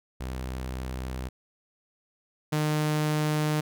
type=tone pair in turn; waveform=sawtooth; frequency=64 / 152.22 Hz; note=C2 / D#3; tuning=-38 / -38 cents; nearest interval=octave + minor third; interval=1500 cents; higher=second; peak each=-28 / -20 dBFS; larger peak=second; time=0.2-1.29 / 2.52-3.61 s; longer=neither; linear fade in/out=10 ms; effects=none